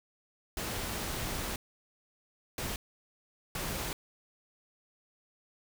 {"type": "noise bursts at uneven times", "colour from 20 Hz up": "pink", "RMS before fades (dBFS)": -36, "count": 3, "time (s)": [[0.57, 1.56], [2.58, 2.76], [3.55, 3.93]], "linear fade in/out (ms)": 2, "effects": []}